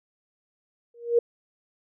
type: tone with exponential growth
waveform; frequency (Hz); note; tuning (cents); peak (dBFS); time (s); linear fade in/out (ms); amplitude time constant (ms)
sine; 471.6; A#4; +20; -13; 0.94-1.19; 5; 53
effects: none